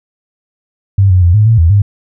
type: tone with pitch steps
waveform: sine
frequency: 98.2 / 91.6 / 86.6 / 106.4 / 113.1 / 82.4 / 101.6 Hz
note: G2 / F#2 / F2 / G#2 / A2 / E2 / G#2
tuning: +4 / -17 / -14 / +42 / +48 / 0 / -38 cents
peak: -4 dBFS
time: 0.98-1.82 s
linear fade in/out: 5 ms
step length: 120 ms
effects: none